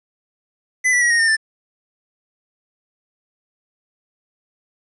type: tone with pitch steps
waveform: square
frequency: 2011 / 1960.5 / 1911.3 / 1863.4 / 1816.6 / 1771 Hz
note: B6 / B6 / A#6 / A#6 / A#6 / A6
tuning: +31 / -13 / +43 / -1 / -45 / +11 cents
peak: -14 dBFS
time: 0.84-1.368 s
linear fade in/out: 20 ms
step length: 88 ms
effects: resampled to 24000 Hz + 9-bit